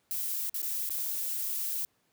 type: noise with dropouts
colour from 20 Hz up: violet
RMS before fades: -33 dBFS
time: 0.11-1.85 s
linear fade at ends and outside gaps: 0 ms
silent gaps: 0.496-0.543 / 0.618-0.629 / 0.891-0.905 s
effects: pink hiss -72 dBFS RMS until 2.12 s + high-pass 100 Hz 12 dB/octave